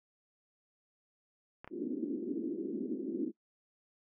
clicks, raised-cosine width 0.5 ms, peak -31 dBFS, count 2, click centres 1.645 / 1.676 s
white band-pass noise, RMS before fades -37 dBFS, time 1.7-3.32 s, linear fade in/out 50 ms, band 230 to 360 Hz, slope 48 dB/octave
effects noise-tail reverb RT60 0.1 s tail -23 dB re dry

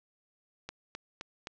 click train, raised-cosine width 0.2 ms, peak -22 dBFS, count 4, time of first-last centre 0.69-1.471 s, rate 3.84 Hz, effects low-pass 7000 Hz 12 dB/octave

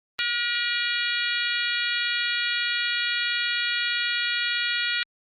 harmonic tone, 478.4 Hz, A#4, 45 cents sharp, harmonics 3 / 4 / 5 / 6 / 7 / 8 / 9, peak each -29 / -30 / -31 / -32 / -32 / -33 / -34 dBFS, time 0.19-5.03 s, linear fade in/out 0 ms, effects Opus 32 kbps

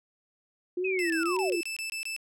sine tone with vibrato, 350.8 Hz, F4, 8 cents sharp, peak -27 dBFS, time 0.77-1.61 s, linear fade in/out 5 ms, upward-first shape sine, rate 1.9 Hz, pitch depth 140 cents each way
sine linear sweep, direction down, 2600 to 349.2 Hz, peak -30 dBFS, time 0.84-1.57 s, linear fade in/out 10 ms
sawtooth tone bursts, 2637 Hz, E7, in tune, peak -29 dBFS, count 9, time 0.99-2.164 s, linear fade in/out 0 ms, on 110 ms, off 23 ms
effects low-pass 12000 Hz 12 dB/octave

